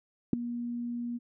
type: tone with ADSR envelope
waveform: sine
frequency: 238.9 Hz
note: A#3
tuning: 43 cents sharp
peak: -15 dBFS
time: 0.33-1.19 s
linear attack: 3 ms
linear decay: 6 ms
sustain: -17 dB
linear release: 28 ms
effects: none